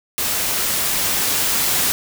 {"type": "noise with level ramp", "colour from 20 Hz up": "white", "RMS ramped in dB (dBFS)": [-21, -18], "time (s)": [0.18, 1.92], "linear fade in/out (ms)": 0, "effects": []}